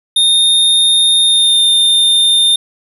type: tone with pitch glide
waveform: square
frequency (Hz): 3663 to 3623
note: A#7 to A7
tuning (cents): -31 to +50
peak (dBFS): -8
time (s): 0.16-2.56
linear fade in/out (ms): 5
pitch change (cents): -19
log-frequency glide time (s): 1.23-1.62
effects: none